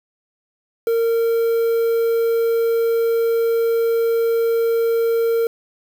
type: tone with quantisation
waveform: triangle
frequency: 460 Hz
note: A#4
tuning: 23 cents flat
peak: -13 dBFS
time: 0.87-5.47 s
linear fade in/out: 2 ms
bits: 6
effects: none